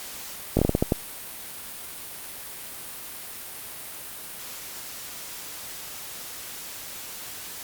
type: slowing click train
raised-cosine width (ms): 2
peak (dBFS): -6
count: 8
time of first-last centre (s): 0.57-0.922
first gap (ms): 20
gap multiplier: 1.3
effects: white hiss -38 dBFS RMS until 7.63 s + Opus 48 kbps